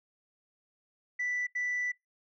sine tone bursts at uneven times, 1975.5 Hz, B6, in tune, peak -28 dBFS, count 2, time 1.19-1.47 / 1.55-1.92 s, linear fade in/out 10 ms, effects noise-tail reverb RT60 0.2 s tail -26 dB re dry + tanh soft clip ceiling -27 dBFS

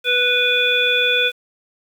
harmonic tone, 493.3 Hz, B4, 2 cents flat, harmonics 1 / 3 / 5 / 7, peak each -22 / -21 / -18 / -19 dBFS, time 0.04-1.32 s, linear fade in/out 50 ms, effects 7-bit

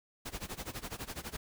pink noise with tremolo, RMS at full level -39 dBFS, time 0.25-1.37 s, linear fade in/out 10 ms, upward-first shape sine, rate 12 Hz, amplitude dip 90%, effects none

